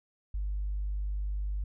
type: tone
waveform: sine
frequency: 50 Hz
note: G1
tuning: 35 cents sharp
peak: -29 dBFS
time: 0.34-1.64 s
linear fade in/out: 5 ms
effects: tanh soft clip ceiling -25 dBFS